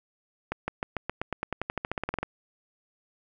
accelerating click train, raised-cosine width 0.5 ms, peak -14 dBFS, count 20, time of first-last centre 0.52-2.23 s, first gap 160 ms, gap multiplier 0.93, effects none

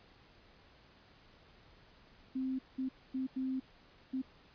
sine tone bursts at uneven times, 261.6 Hz, C4, in tune, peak -33 dBFS, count 5, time 2.35-2.59 / 2.78-2.89 / 3.14-3.27 / 3.36-3.6 / 4.13-4.22 s, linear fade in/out 10 ms, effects pink hiss -62 dBFS RMS until 4.54 s + resampled to 11025 Hz

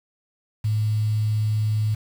sine tone with quantisation, 107.6 Hz, A2, 38 cents flat, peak -19 dBFS, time 0.64-1.95 s, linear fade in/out 10 ms, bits 7, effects none

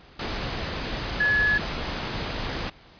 sine tone in noise, 1701 Hz, G#6, 41 cents sharp, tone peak -19 dBFS, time 1.2-1.58 s, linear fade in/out 5 ms, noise pink, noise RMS -30 dBFS, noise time 0.19-2.7 s, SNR +8 dB, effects pink hiss -51 dBFS RMS until 2.99 s + resampled to 11025 Hz

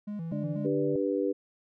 triangle tone with vibrato, 185 Hz, F#3, in tune, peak -31 dBFS, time 0.07-0.67 s, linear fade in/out 10 ms, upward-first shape square, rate 4.1 Hz, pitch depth 200 cents each way
harmonic tone, 147.2 Hz, D3, 4 cents sharp, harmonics 1 / 2 / 4, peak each -34 / -36 / -39 dBFS, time 0.32-0.96 s, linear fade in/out 2 ms
sine chord, G major, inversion second, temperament just, 294 / 392 / 490 Hz, D4 / G4 / B4, +2 / 0 / -14 cents, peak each -30 dBFS, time 0.64-1.33 s, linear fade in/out 20 ms
effects none

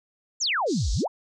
sine exponential two-way sweep, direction down then up, 7459 to 43.67 to 1058 Hz, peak -22 dBFS, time 0.4-1.08 s, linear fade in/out 20 ms, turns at 0.92 s
pink band-pass noise, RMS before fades -38 dBFS, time 0.66-1.05 s, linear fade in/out 50 ms, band 4000 to 7000 Hz, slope 48 dB/octave
effects none

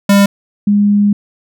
square / sine tone pair in turn, 200.1 / 204.8 Hz, G3 / G#3, +36 / -24 cents, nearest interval unison, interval 40 cents, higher second, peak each -6 / -7 dBFS, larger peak first, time 0.09-0.26 / 0.67-1.13 s, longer second, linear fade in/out 5 ms, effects none

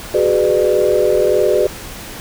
sine chord, G# half-diminished seventh, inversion third, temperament just, 373.8 / 415.3 / 498.4 / 598 Hz, F#4 / G#4 / B4 / D5, +18 / 0 / +16 / +31 cents, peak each -16 dBFS, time 0.14-1.67 s, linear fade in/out 5 ms, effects tanh soft clip ceiling 0 dBFS + pink hiss -31 dBFS RMS until 2.2 s

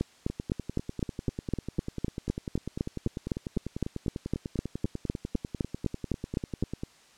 two click trains, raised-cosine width 3 ms, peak -20 / -14 dBFS, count 67 / 27, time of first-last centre 0.3-6.835 / 0.01-6.626 s, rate 10.1 / 3.93 Hz, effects white hiss -58 dBFS RMS until 7.17 s + low-pass 7000 Hz 12 dB/octave

